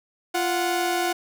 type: tone pair together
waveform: sawtooth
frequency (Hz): 347.3 / 736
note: F4 / F#5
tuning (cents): -10 / -9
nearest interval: octave + minor second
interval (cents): 1301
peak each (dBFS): -21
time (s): 0.34-1.13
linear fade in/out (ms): 10
effects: none